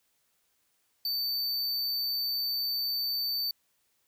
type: tone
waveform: square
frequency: 4564 Hz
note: C#8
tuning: 50 cents sharp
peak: -29 dBFS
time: 1.05-3.51 s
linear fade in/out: 2 ms
effects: white hiss -73 dBFS RMS until 4.07 s